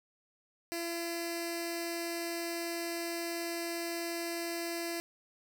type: tone with notch filter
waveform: 10% pulse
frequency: 338.6 Hz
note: E4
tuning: 46 cents sharp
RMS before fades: -37 dBFS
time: 0.72-5 s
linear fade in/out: 0 ms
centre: 1200 Hz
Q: 0.7
effects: none